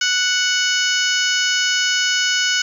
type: harmonic tone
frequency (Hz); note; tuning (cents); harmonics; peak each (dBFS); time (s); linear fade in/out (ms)
740; F#5; 0; 2 / 3 / 4 / 5 / 6 / 7 / 8 / 9; -20 / -26 / -21 / -32 / -28 / -24 / -28 / -26; 0.01-2.62; 5
effects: 8-bit